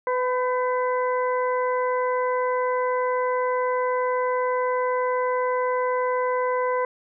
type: harmonic tone with a mistuned harmonic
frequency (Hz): 502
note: B4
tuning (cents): +28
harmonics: 1 / 2 / 3 / 4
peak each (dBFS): -23 / -25 / -35 / -35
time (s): 0.07-6.85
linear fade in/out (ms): 2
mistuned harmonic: 3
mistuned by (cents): +33
effects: none